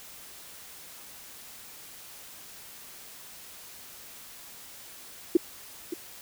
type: tone with echo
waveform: sine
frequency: 342.8 Hz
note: F4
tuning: 32 cents flat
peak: -14 dBFS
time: 5.35-5.37 s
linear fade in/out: 5 ms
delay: 570 ms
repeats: 1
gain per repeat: -14 dB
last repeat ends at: 5.94 s
effects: white hiss -47 dBFS RMS until 6.21 s